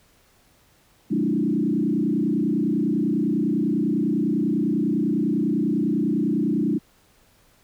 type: tone with frequency modulation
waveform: sine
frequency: 253.9 Hz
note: B3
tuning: 48 cents sharp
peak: -19 dBFS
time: 1.1-6.79 s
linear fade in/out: 20 ms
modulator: 30 Hz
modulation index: 2.6
effects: pink hiss -59 dBFS RMS until 7.63 s